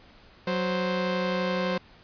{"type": "tone pair together", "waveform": "sawtooth", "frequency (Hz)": [185.01, 523.3], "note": ["F#3", "C5"], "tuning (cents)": [0, 0], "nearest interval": "octave + tritone", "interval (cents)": 1800, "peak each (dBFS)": [-24, -24], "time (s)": [0.47, 1.78], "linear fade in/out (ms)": 5, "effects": ["pink hiss -54 dBFS RMS until 2.03 s", "resampled to 11025 Hz"]}